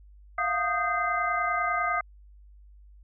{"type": "tone cluster", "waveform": "sine", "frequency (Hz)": [686, 716, 1236, 1566, 2065], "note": ["F5", "F5", "D#6", "G6", "C7"], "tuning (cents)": [-31, 43, -12, -2, -23], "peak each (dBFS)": [-34, -32, -27, -33, -32], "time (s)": [0.38, 2.01], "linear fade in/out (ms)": 5, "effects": ["added 50 Hz sine -49 dBFS peak until 3.03 s"]}